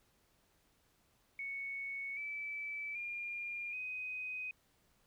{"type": "tone with pitch steps", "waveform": "sine", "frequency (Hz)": [2217, 2310, 2407, 2507], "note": ["C#7", "D7", "D7", "D#7"], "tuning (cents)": [0, -29, 42, 12], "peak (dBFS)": -39, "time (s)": [1.39, 4.51], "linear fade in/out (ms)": 2, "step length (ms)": 780, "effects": ["pink hiss -73 dBFS RMS until 5.06 s"]}